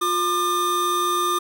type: tone pair together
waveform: square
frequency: 354.9 / 1203.1 Hz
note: F4 / D6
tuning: +28 / +41 cents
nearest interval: octave + major sixth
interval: 2113 cents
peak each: -27 / -21 dBFS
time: 0.01-1.39 s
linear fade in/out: 10 ms
effects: none